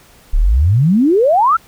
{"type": "exponential sweep", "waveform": "sine", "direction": "up", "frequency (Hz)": [31.16, 1400], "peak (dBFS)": -8, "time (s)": [0.33, 1.57], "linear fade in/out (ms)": 10, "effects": ["pink hiss -46 dBFS RMS until 1.67 s"]}